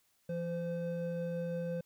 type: tone pair together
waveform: triangle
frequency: 169.5 / 514.4 Hz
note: E3 / C5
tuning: +49 / -30 cents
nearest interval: octave + perfect fifth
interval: 1921 cents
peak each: -35 / -35 dBFS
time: 0.29-1.81 s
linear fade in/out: 5 ms
effects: white hiss -73 dBFS RMS until 1.85 s